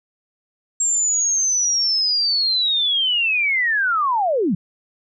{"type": "linear sweep", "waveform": "sine", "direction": "down", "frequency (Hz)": [7490, 152.9], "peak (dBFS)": -16, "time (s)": [0.8, 4.55], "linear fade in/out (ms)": 5, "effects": []}